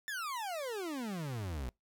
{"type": "exponential sweep", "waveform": "40% pulse", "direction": "down", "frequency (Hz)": [1800, 58.27], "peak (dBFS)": -36, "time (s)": [0.08, 1.69], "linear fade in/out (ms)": 0, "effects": ["noise-tail reverb RT60 0.2 s tail -26 dB re dry"]}